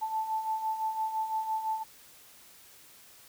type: beating tone pair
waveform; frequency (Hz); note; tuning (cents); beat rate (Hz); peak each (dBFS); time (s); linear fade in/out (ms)
sine; 874 / 879.9; A5 / A5; -12 / 0; 5.9; -37 / -30; 0.01-1.84; 20
effects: white hiss -55 dBFS RMS until 3.28 s